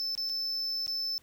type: tone with dropouts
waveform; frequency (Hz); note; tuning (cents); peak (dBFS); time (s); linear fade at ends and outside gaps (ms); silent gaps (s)
triangle; 5274; E8; 0; -29; 0-1.18; 0; 0.151-0.177 / 0.291-0.296 / 0.863-0.879
effects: pink hiss -63 dBFS RMS until 1.22 s